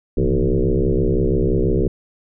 sine tone with frequency modulation, 169.5 Hz, E3, 49 cents sharp, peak -14 dBFS, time 0.17-1.88 s, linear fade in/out 5 ms, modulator 66 Hz, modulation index 4.4, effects none

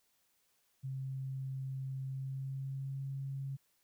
sine tone with pitch glide, 133.3 to 136.34 Hz, C3 to C#3, +33 to -28 cents, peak -37 dBFS, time 0.83-3.57 s, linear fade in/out 20 ms, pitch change +39 cents, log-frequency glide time 2.05-3.05 s, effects white hiss -75 dBFS RMS until 3.83 s

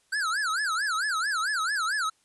square tone with vibrato, 1480 Hz, F#6, in tune, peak -26 dBFS, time 0.12-2.1 s, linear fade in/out 10 ms, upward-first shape sine, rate 4.5 Hz, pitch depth 270 cents each way, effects white hiss -67 dBFS RMS until 2.24 s + resampled to 24000 Hz

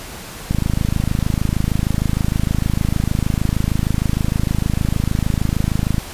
click train, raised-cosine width 5 ms, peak -5 dBFS, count 146, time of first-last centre 0.51-5.982 s, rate 26.5 Hz, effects pink hiss -33 dBFS RMS until 6.13 s + resampled to 32000 Hz

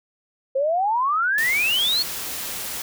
sine exponential sweep, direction up, 520 to 4455 Hz, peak -18 dBFS, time 0.55-2.03 s, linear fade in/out 10 ms
white noise, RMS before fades -30 dBFS, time 1.38-2.82 s, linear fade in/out 2 ms
effects none

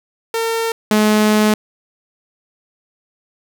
sawtooth tone pair in turn, 454.8 / 213.1 Hz, A#4 / G#3, -43 / +45 cents, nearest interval octave + minor second, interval 1312 cents, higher first, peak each -13 / -7 dBFS, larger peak second, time 0.34-0.72 / 0.91-1.54 s, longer second, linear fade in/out 2 ms, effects none

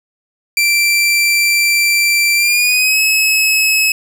sawtooth tone with pitch glide, 2349 to 2576 Hz, D7 to E7, 0 to -41 cents, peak -7 dBFS, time 0.57-3.92 s, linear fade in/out 2 ms, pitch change +159 cents, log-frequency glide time 2.35-3 s, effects 7-bit

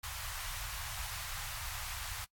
pink band-stop noise, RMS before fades -41 dBFS, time 0.03-2.25 s, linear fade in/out 10 ms, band 100 to 860 Hz, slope 24 dB/octave, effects noise-tail reverb RT60 0.1 s tail -22 dB re dry + AAC 64 kbps

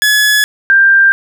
sawtooth / sine tone pair in turn, 1700 / 1585.4 Hz, G#6 / G6, +40 / +19 cents, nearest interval minor second, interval 121 cents, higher first, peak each -4 dBFS, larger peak neither, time 0.02-0.44 / 0.7-1.12 s, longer neither, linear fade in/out 0 ms, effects none

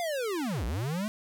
square linear two-way sweep, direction down then up, 712 to 51.6 to 222.1 Hz, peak -30 dBFS, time 0-1.08 s, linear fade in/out 0 ms, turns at 0.65 s, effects none

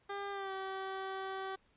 15% pulse tone with pitch glide, 400.7 to 383.7 Hz, G4 to G4, +38 to -37 cents, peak -32 dBFS, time 0.09-1.56 s, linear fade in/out 10 ms, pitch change -75 cents, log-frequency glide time 0.31-0.52 s, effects pink hiss -71 dBFS RMS until 1.76 s + resampled to 8000 Hz

